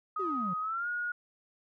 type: tone with pitch glide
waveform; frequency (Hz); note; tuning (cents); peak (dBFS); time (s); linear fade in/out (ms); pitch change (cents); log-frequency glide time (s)
sine; 1255 to 1441.6; D#6 to F#6; +15 to -45; -31; 0.16-1.12; 5; +240; 0.61-0.88
type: exponential sweep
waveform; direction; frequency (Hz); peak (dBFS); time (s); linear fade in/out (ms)
triangle; down; 407 to 168.4; -32; 0.19-0.54; 10
effects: none